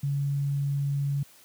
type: tone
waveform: sine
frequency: 140.9 Hz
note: C#3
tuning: 29 cents sharp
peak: -24 dBFS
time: 0.03-1.23 s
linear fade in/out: 5 ms
effects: white hiss -55 dBFS RMS until 1.44 s + high-pass 80 Hz 12 dB/octave